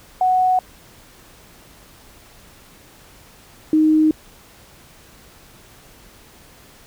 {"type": "tone pair in turn", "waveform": "sine", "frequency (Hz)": [740, 311.1], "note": ["F#5", "D#4"], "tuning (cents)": [0, 0], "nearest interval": "octave + minor third", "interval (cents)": 1500, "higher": "first", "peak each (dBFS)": [-13, -11], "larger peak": "second", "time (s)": [[0.21, 0.59], [3.73, 4.11]], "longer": "neither", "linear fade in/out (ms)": 2, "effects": ["pink hiss -47 dBFS RMS until 6.86 s"]}